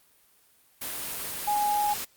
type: tone in noise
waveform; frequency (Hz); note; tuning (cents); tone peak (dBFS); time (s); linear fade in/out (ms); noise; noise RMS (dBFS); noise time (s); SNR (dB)
sine; 830.6; G#5; 0; -23; 1.47-1.94; 10; white; -34; 0.81-2.05; +8
effects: white hiss -62 dBFS RMS until 2.16 s + Opus 32 kbps